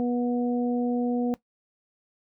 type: harmonic tone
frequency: 243.2 Hz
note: B3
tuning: 26 cents flat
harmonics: 1 / 2 / 3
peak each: -24 / -30 / -35 dBFS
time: 0-1.34 s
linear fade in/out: 0 ms
effects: noise-tail reverb RT60 0.1 s tail -17 dB re dry